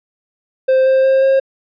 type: tone with pitch steps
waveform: triangle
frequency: 523.3 / 527.9 / 532.4 / 537.1 Hz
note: C5 / C5 / C5 / C5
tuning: 0 / +15 / +30 / +45 cents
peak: -7 dBFS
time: 0.68-1.4 s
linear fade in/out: 10 ms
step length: 180 ms
effects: resampled to 11025 Hz